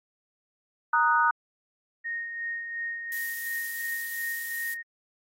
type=chord; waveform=sine; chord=D# minor; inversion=second; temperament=equal; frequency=932.3 / 1244.5 / 1480 Hz; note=A#5 / D#6 / F#6; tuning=0 / 0 / 0 cents; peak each=-24 dBFS; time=0.93-1.31 s; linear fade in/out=5 ms
type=tone with tremolo; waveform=sine; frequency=1857 Hz; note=A#6; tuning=7 cents flat; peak=-29 dBFS; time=2.04-4.83 s; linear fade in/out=20 ms; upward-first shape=sine; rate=2.8 Hz; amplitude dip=45%
type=noise; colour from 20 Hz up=violet; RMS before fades=-36 dBFS; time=3.12-4.74 s; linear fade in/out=0 ms
effects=AAC 48 kbps